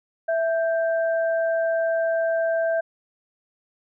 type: tone pair together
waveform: sine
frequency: 659.3 / 1571.4 Hz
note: E5 / G6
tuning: 0 / +4 cents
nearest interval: octave + minor third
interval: 1504 cents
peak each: -20 / -30 dBFS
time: 0.28-2.81 s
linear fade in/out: 10 ms
effects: none